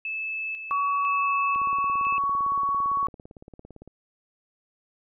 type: tone with tremolo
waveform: sine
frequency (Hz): 2616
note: E7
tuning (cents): -14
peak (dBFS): -28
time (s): 0.05-2.18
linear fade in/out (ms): 2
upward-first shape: square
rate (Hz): 1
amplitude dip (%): 50
type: tone with pitch glide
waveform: sine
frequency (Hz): 1128 to 1118.9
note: C#6 to C#6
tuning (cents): +30 to +16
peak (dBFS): -22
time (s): 0.71-3.07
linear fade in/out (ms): 0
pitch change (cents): -14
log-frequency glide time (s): 1.06-1.34
type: click train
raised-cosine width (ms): 2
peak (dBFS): -31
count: 42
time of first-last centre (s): 1.56-3.876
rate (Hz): 17.7
effects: none